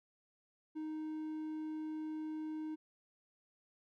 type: tone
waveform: triangle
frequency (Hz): 311.1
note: D#4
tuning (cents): 0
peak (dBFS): -37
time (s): 0.75-2.76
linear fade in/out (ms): 20
effects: none